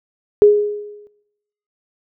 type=tone with exponential decay; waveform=sine; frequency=415.3 Hz; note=G#4; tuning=in tune; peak=-3 dBFS; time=0.42-1.07 s; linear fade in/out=0 ms; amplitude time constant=140 ms; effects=noise-tail reverb RT60 0.9 s tail -19 dB re dry